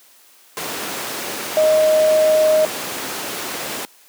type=tone in noise; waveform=sine; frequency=622.3 Hz; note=D#5; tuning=in tune; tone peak=-11 dBFS; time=1.57-2.65 s; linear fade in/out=0 ms; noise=pink; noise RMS=-25 dBFS; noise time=0.57-3.85 s; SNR=+11 dB; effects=white hiss -50 dBFS RMS until 4.08 s + high-pass 300 Hz 12 dB/octave